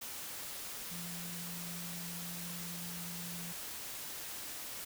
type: tone in noise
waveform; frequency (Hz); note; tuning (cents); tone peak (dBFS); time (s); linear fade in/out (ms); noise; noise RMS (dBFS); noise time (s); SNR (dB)
sine; 172.9; F3; -17; -45; 0.91-3.53; 10; white; -44; 0.01-4.85; -4
effects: none